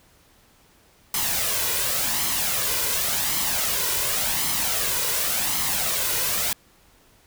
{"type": "noise with flanger", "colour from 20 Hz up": "white", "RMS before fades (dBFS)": -24, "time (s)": [1.14, 6.53], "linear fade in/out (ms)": 2, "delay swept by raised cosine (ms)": [0.96, 2.06], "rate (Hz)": 0.9, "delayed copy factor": 0.5, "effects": ["pink hiss -57 dBFS RMS until 7.26 s"]}